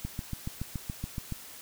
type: click train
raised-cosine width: 5 ms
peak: -21 dBFS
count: 10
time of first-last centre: 0.05-1.323 s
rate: 7.07 Hz
effects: white hiss -47 dBFS RMS until 1.61 s